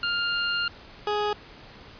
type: tone pair in turn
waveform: 20% pulse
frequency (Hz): 1403 / 417.1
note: F6 / G#4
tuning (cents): +8 / +7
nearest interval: octave + major sixth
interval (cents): 2101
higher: first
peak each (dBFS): -19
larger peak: neither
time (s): 0.03-0.68 / 1.07-1.33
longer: first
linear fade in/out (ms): 2
effects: pink hiss -47 dBFS RMS until 1.99 s + resampled to 11025 Hz